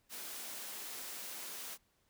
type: high-pass noise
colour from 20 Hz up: white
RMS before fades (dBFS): -45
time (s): 0.09-1.78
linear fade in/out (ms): 50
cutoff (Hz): 200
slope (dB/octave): 24
effects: pink hiss -75 dBFS RMS until 2.09 s